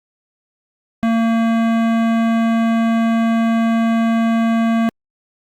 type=tone with hard clipping; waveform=sine; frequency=227.9 Hz; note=A#3; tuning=39 cents flat; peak=-15 dBFS; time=1.03-4.89 s; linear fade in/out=0 ms; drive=17 dB; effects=Opus 48 kbps